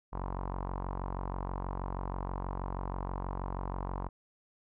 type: tone with low-pass filter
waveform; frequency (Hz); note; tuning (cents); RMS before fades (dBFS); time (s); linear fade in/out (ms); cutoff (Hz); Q
sawtooth; 46.25; F#1; 0; -37; 0.12-4.09; 20; 1000; 4.7
effects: none